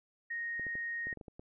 sine tone, 1864.7 Hz, A#6, in tune, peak -35 dBFS, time 0.3-1.14 s, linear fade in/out 10 ms
clicks, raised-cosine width 2 ms, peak -34 dBFS, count 9, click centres 0.596 / 0.667 / 0.754 / 1.07 / 1.128 / 1.173 / 1.212 / 1.282 / 1.395 s
effects none

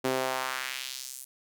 sawtooth tone with high-pass filter sweep, 130.2 Hz, C3, 8 cents flat, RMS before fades -33 dBFS, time 0.04-1.25 s, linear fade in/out 10 ms, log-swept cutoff 320 to 9900 Hz, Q 1.4, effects none

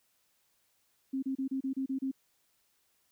sine tone bursts, 266.8 Hz, C4, 34 cents sharp, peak -30 dBFS, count 8, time 1.13-2.115 s, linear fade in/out 10 ms, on 96 ms, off 31 ms, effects white hiss -73 dBFS RMS until 3.11 s

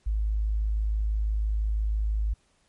sine tone, 53 Hz, G#1, 36 cents sharp, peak -23 dBFS, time 0.06-2.34 s, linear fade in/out 10 ms, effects pink hiss -67 dBFS RMS until 2.68 s + MP3 48 kbps

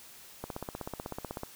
click train, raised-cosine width 1 ms, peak -22 dBFS, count 17, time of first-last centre 0.44-1.434 s, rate 16.1 Hz, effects white hiss -52 dBFS RMS until 1.55 s

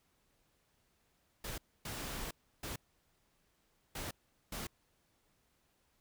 pink noise bursts at uneven times, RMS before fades -42 dBFS, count 5, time 1.44-1.58 / 1.85-2.31 / 2.63-2.76 / 3.95-4.11 / 4.52-4.67 s, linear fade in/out 5 ms, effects pink hiss -75 dBFS RMS until 6 s

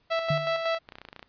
sawtooth tone with tremolo, 659.3 Hz, E5, in tune, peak -20 dBFS, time 0.1-0.79 s, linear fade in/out 20 ms, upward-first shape square, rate 5.4 Hz, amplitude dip 45%
sine tone with exponential decay, 150 Hz, D3, 37 cents sharp, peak -22 dBFS, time 0.3-0.62 s, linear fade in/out 5 ms, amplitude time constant 69 ms
clicks, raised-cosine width 0.3 ms, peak -26 dBFS, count 11, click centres 0.889 / 0.922 / 0.955 / 0.985 / 1.016 / 1.051 / 1.087 / 1.129 / 1.163 / 1.194 / 1.228 s
effects pink hiss -67 dBFS RMS until 1.28 s + resampled to 11025 Hz

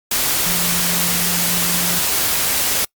sine tone in noise, 174.61 Hz, F3, in tune, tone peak -25 dBFS, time 0.46-1.99 s, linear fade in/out 5 ms, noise white, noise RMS -18 dBFS, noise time 0.11-2.85 s, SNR -10 dB, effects noise-tail reverb RT60 0.1 s tail -26 dB re dry + Opus 48 kbps

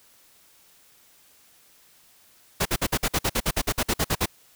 pink noise bursts, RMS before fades -23 dBFS, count 16, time 2.6-4.26 s, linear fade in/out 10 ms, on 55 ms, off 52 ms, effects white hiss -57 dBFS RMS until 4.55 s

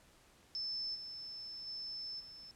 sine tone with level steps, 5274 Hz, E8, in tune, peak -37 / -44 / -41 / -50 dBFS, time 0.55-2.51 s, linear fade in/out 0 ms, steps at 0.94 / 1.66 / 2.19 s, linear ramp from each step 20 ms, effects pink hiss -65 dBFS RMS until 2.55 s + low-pass 11000 Hz 12 dB/octave

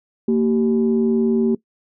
sine tone pair together, 229.3 / 385.7 Hz, A#3 / G4, -28 / -28 cents, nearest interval major sixth, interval 900 cents, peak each -15 / -18 dBFS, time 0.28-1.55 s, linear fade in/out 5 ms, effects noise-tail reverb RT60 0.1 s tail -20 dB re dry + tanh soft clip ceiling -8 dBFS

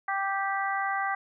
harmonic tone, 392 Hz, G4, in tune, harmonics 2 / 3 / 4 / 5, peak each -30 / -32 / -33 / -34 dBFS, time 0.08-1.15 s, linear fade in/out 5 ms, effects none

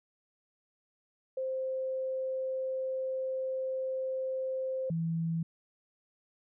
sine tone pair in turn, 523.3 / 164.83 Hz, C5 / E3, 0 / 0 cents, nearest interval octave + minor sixth, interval 2000 cents, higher first, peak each -31 / -29 dBFS, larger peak second, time 1.37-4.9 / 4.9-5.43 s, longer first, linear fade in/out 5 ms, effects none

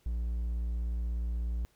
triangle tone, 58.3 Hz, A#1, 1 cent sharp, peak -28 dBFS, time 0.06-1.65 s, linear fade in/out 0 ms, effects pink hiss -69 dBFS RMS until 1.75 s

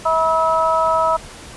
harmonic tone, 323.1 Hz, E4, 35 cents flat, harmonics 2 / 3 / 4, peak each -18 / -18 / -18 dBFS, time 0.05-1.17 s, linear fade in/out 10 ms, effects pink hiss -37 dBFS RMS until 1.56 s + resampled to 24000 Hz

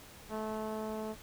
10% pulse tone with low-pass filter sweep, 217.3 Hz, A3, 21 cents flat, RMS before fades -38 dBFS, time 0.29-1.16 s, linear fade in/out 50 ms, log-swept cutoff 1200 to 660 Hz, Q 0.72, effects pink hiss -53 dBFS RMS until 1.22 s

